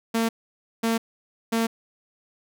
sawtooth tone bursts, 227.5 Hz, A#3, 42 cents flat, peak -17 dBFS, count 3, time 0.14-1.67 s, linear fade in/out 10 ms, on 150 ms, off 540 ms, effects none

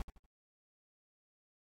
brown noise with echo, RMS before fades -36 dBFS, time 0-0.02 s, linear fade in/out 2 ms, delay 80 ms, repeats 3, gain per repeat -10 dB, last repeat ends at 0.26 s, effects AAC 48 kbps

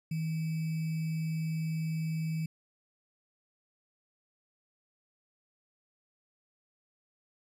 sine tone with sample-and-hold, 160 Hz, D#3, 49 cents sharp, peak -30 dBFS, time 0.11-2.46 s, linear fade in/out 5 ms, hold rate 2450 Hz, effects resampled to 32000 Hz

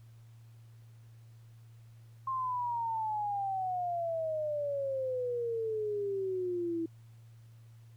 sine exponential sweep, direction down, 1067 to 326.3 Hz, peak -31 dBFS, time 2.27-6.86 s, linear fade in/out 5 ms, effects added 114 Hz sine -52 dBFS peak until 7.96 s + pink hiss -70 dBFS RMS until 7.96 s

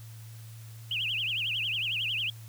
sine tone with vibrato, 2848 Hz, F7, 33 cents sharp, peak -28 dBFS, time 0.91-2.3 s, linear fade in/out 2 ms, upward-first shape triangle, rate 11 Hz, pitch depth 280 cents each way, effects added 112 Hz sine -43 dBFS peak until 2.48 s + white hiss -55 dBFS RMS until 2.48 s

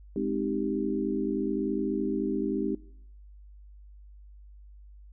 sine chord, Ab major seventh, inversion none, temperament equal, 207.7 / 261.6 / 311.1 / 392 Hz, Ab3 / C4 / Eb4 / G4, 0 / 0 / 0 / 0 cents, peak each -32 dBFS, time 0.16-2.75 s, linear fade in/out 2 ms, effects noise-tail reverb RT60 0.7 s tail -21 dB re dry + added 50 Hz sine -47 dBFS peak until 5.12 s

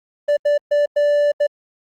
triangle tone bursts at uneven times, 584 Hz, D5, 10 cents flat, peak -11 dBFS, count 5, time 0.28-0.37 / 0.45-0.58 / 0.71-0.86 / 0.96-1.32 / 1.4-1.47 s, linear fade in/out 10 ms, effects Opus 24 kbps

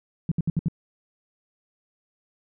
sine tone bursts, 163.7 Hz, E3, 12 cents flat, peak -19 dBFS, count 5, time 0.29-0.684 s, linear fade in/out 2 ms, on 26 ms, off 66 ms, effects none

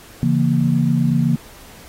sine chord, A# diminished, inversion first, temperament just, 139.85 / 167.82 / 233.1 Hz, C#3 / E3 / A#3, +16 / +31 / 0 cents, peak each -18 dBFS, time 0.23-1.36 s, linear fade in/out 0 ms, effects pink hiss -43 dBFS RMS until 1.88 s + AAC 48 kbps

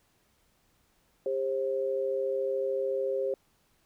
sine tone pair together, 399.3 / 533 Hz, G4 / C5, +32 / +32 cents, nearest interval perfect fourth, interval 500 cents, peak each -31 / -29 dBFS, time 1.26-3.34 s, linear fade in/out 2 ms, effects pink hiss -69 dBFS RMS until 3.85 s

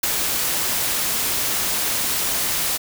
white noise with ADSR envelope, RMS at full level -17 dBFS, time 0.03-2.78 s, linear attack 8 ms, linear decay 8 ms, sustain -5 dB, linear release 21 ms, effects none

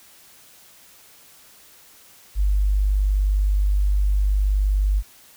sine tone, 49.68 Hz, G1, 24 cents sharp, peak -16 dBFS, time 2.35-5.03 s, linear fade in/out 50 ms, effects white hiss -50 dBFS RMS until 5.36 s

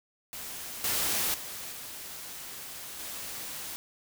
white noise with level steps, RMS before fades -40 / -29 / -40 / -42 / -39 dBFS, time 0.33-3.76 s, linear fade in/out 0 ms, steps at 0.84 / 1.34 / 1.72 / 2.99 s, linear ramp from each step 2 ms, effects none

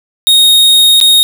45% pulse tone with dropouts, 3729 Hz, A#7, in tune, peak -4 dBFS, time 0.27-1.23 s, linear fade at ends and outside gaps 0 ms, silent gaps 1.002-1.012 s, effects none

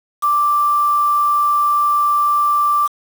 sine tone with quantisation, 1174.7 Hz, D6, in tune, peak -12 dBFS, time 0.22-2.88 s, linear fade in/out 20 ms, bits 5, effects none

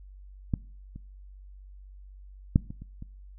clicks, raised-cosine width 5 ms, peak -13 / -29 / -6 / -25 / -30 / -28 dBFS, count 6, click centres 0.538 / 0.96 / 2.559 / 2.705 / 2.82 / 3.024 s, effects noise-tail reverb RT60 0.5 s tail -23 dB re dry + added 48 Hz sine -45 dBFS peak until 3.38 s

